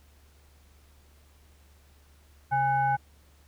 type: tone with frequency modulation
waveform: sine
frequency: 820 Hz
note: G#5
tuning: 22 cents flat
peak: -22 dBFS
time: 2.51-2.97 s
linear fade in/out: 20 ms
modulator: 686 Hz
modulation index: 0.66
effects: added 72 Hz sine -56 dBFS peak until 3.47 s + pink hiss -63 dBFS RMS until 3.47 s